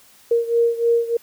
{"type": "beating tone pair", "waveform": "sine", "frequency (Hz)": [466.2, 469.5], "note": ["A#4", "A#4"], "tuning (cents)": [0, 12], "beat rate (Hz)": 3.3, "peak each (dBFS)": [-17, -20], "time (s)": [0.31, 1.17], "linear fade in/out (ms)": 5, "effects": ["white hiss -51 dBFS RMS until 1.22 s"]}